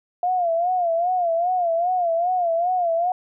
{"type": "tone with vibrato", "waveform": "sine", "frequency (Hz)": 698.5, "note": "F5", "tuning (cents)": 0, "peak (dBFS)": -18, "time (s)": [0.23, 3.12], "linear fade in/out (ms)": 2, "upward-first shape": "sine", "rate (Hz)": 2.5, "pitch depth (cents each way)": 100, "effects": []}